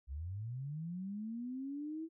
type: linear sweep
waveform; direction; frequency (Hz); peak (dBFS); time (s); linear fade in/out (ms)
sine; up; 61.74 to 329.6; -39; 0.07-2.09; 50
effects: none